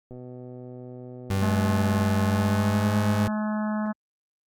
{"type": "click train", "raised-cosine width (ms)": 2, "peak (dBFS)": -29, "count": 240, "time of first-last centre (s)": [0.11, 2.022], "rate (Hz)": 125}
{"type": "tone with pitch glide", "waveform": "30% pulse", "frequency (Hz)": [97.3, 102.49], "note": ["G2", "G#2"], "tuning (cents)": [-12, -22], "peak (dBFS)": -20, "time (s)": [1.3, 3.28], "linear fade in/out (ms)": 5, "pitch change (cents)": 90, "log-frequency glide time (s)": [2.26, 2.93]}
{"type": "harmonic tone", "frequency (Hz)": 213.3, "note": "G#3", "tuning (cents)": 46, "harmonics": [1, 3, 4, 5, 6, 7, 8], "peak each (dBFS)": [-25, -35, -37, -39, -41, -42, -43], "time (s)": [1.41, 3.93], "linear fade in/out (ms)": 20}
{"effects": ["Opus 48 kbps"]}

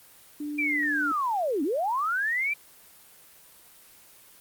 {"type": "tone", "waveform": "sine", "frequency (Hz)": 295.3, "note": "D4", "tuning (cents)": 10, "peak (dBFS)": -30, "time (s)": [0.4, 1.12], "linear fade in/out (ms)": 5}
{"type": "linear two-way sweep", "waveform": "sine", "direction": "down then up", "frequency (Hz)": [2389, 260, 2389], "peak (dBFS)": -24, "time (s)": [0.58, 2.54], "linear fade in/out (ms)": 10, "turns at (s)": 1.63}
{"effects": ["white hiss -53 dBFS RMS until 4.4 s", "Opus 24 kbps"]}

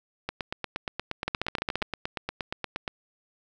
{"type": "two click trains", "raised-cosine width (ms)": 0.3, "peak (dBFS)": [-14, -11], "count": [23, 9], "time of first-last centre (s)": [[0.29, 2.878], [1.28, 1.824]], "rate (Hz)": [8.5, 14.7], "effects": []}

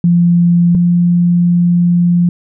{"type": "tone pair in turn", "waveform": "sine", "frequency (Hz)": [172.9, 174.3], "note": ["F3", "F3"], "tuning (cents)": [-17, -3], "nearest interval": "unison", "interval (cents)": 14, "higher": "second", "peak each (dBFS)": [-6, -7], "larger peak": "first", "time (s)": [[0.04, 0.75], [0.75, 2.29]], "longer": "second", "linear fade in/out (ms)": 2, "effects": []}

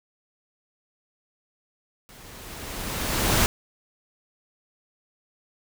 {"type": "noise with level ramp", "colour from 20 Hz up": "pink", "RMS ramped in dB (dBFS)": [-48, -19], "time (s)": [2.09, 3.46], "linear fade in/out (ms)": 0, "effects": []}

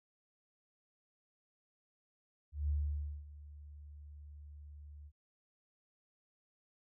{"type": "tone with ADSR envelope", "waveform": "sine", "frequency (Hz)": 73.5, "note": "D2", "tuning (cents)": 2, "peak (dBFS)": -30, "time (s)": [2.52, 5.12], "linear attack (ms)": 170, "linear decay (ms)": 550, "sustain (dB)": -19, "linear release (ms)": 57, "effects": []}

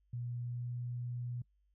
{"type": "tone with pitch glide", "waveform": "sine", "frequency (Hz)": [120.9, 121.88], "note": ["B2", "B2"], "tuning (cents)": [-36, -22], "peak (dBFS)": -37, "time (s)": [0.13, 1.42], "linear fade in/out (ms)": 5, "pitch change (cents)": 14, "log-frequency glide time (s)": [0.37, 0.72], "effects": ["noise-tail reverb RT60 0.1 s tail -24 dB re dry", "added 50 Hz sine -70 dBFS peak until 1.74 s"]}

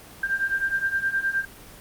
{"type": "beating tone pair", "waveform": "sine", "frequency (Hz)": [1579, 1588.6], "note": ["G6", "G6"], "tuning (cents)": [12, 23], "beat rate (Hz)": 9.6, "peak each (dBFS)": [-27, -24], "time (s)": [0.23, 1.45], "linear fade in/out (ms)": 5, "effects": ["pink hiss -45 dBFS RMS until 1.8 s", "Opus 24 kbps"]}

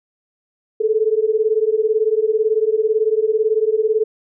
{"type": "beating tone pair", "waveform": "sine", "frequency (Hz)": [427.6, 445.6], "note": ["A4", "A4"], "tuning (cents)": [-49, 22], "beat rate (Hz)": 18, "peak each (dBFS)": -17, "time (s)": [0.8, 4.04], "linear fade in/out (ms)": 10, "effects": []}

